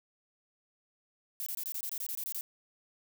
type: noise bursts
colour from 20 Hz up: violet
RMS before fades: -37 dBFS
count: 12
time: 1.4-2.409 s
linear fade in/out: 0 ms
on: 63 ms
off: 23 ms
effects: none